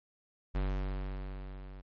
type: tone with level ramp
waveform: square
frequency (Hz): 47.67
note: G1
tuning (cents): -48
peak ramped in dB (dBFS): -29 to -46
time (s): 0.54-1.82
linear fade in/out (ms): 20
effects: low-pass 3000 Hz 12 dB/octave + MP3 32 kbps